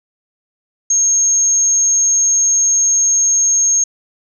sine tone, 6490 Hz, G#8, 41 cents flat, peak -10 dBFS, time 0.9-3.84 s, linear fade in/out 5 ms, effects none

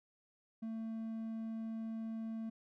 triangle tone, 223.8 Hz, A3, 30 cents sharp, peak -37 dBFS, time 0.62-2.5 s, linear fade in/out 10 ms, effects none

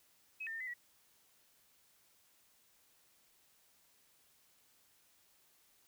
sine tone with pitch steps, 2552 / 1804 / 1817 / 2024 / 1931 Hz, D#7 / A6 / A#6 / B6 / B6, +43 / +43 / -45 / +42 / -39 cents, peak -40 dBFS, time 0.4-0.74 s, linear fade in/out 10 ms, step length 68 ms, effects white hiss -70 dBFS RMS until 5.87 s

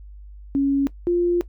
sine tone pair in turn, 277.2 / 349.3 Hz, C#4 / F4, 0 / 0 cents, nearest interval major third, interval 400 cents, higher second, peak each -16 / -16 dBFS, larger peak neither, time 0.55-0.87 / 1.07-1.41 s, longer second, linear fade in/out 0 ms, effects noise-tail reverb RT60 0.1 s tail -18 dB re dry + added 50 Hz sine -38 dBFS peak until 1.48 s

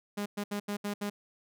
sawtooth tone bursts at uneven times, 204.6 Hz, G#3, 26 cents flat, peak -28 dBFS, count 6, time 0.17-0.26 / 0.37-0.44 / 0.51-0.6 / 0.68-0.77 / 0.84-0.94 / 1.01-1.1 s, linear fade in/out 10 ms, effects none

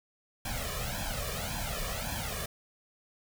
pink noise with flanger, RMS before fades -35 dBFS, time 0.45-2.46 s, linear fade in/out 5 ms, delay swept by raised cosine 1.2 to 1.72 ms, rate 1.8 Hz, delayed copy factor +0.95, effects none

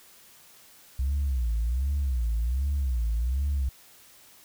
sine tone with vibrato, 62.9 Hz, B1, 32 cents sharp, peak -22 dBFS, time 0.99-3.69 s, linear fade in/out 5 ms, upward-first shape sine, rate 1.3 Hz, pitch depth 220 cents each way, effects tanh soft clip ceiling -21 dBFS + white hiss -54 dBFS RMS until 4.44 s

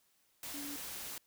sine tone in noise, 286.7 Hz, D4, 42 cents flat, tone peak -44 dBFS, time 0.54-0.76 s, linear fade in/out 2 ms, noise white, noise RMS -44 dBFS, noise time 0.43-1.18 s, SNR -3 dB, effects white hiss -73 dBFS RMS until 1.26 s

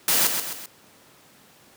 white noise with echo, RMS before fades -20 dBFS, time 0.08-0.27 s, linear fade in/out 2 ms, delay 130 ms, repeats 3, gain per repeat -6 dB, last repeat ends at 0.66 s, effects pink hiss -53 dBFS RMS until 1.76 s + high-pass 150 Hz 12 dB/octave

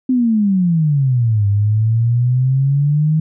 sine exponential two-way sweep, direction down then up, 261.6 to 100 to 158.4 Hz, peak -11 dBFS, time 0.09-3.2 s, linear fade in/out 5 ms, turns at 1.47 s, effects none

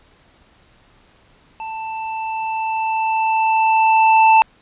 square tone with level ramp, 885 Hz, A5, 10 cents sharp, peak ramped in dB -27 to -8 dBFS, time 1.6-4.42 s, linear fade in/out 0 ms, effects pink hiss -53 dBFS RMS until 4.61 s + resampled to 8000 Hz

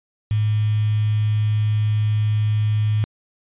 sine tone with quantisation, 106.7 Hz, G#2, 47 cents sharp, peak -16 dBFS, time 0.31-3.04 s, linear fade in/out 0 ms, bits 6, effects resampled to 8000 Hz

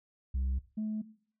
sine tone pair in turn, 65.41 / 215.4 Hz, C2 / A3, 0 / -37 cents, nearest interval octave + major sixth, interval 2063 cents, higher second, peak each -26 / -30 dBFS, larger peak first, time 0.34-0.59 / 0.77-1.02 s, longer neither, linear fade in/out 10 ms, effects noise-tail reverb RT60 0.5 s tail -18 dB re dry + tanh soft clip ceiling -28 dBFS

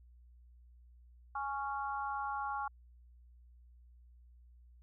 harmonic tone, 277.2 Hz, C#4, in tune, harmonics 3 / 4 / 5, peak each -38 / -40 / -42 dBFS, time 1.35-2.68 s, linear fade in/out 5 ms, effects added 60 Hz sine -57 dBFS peak until 4.82 s

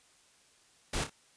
pink noise with echo, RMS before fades -33 dBFS, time 0.93-1.04 s, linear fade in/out 5 ms, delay 29 ms, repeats 2, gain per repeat -8 dB, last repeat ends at 1.098 s, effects white hiss -64 dBFS RMS until 1.36 s + resampled to 22050 Hz

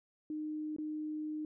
sine tone with dropouts, 306.3 Hz, D#4, 27 cents flat, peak -36 dBFS, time 0.3-1.45 s, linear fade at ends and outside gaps 2 ms, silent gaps 0.764-0.784 s, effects none

